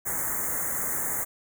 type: band-stop noise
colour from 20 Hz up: white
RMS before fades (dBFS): -29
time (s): 0.05-1.25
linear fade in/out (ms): 20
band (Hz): 2100 to 6400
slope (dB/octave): 96
effects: none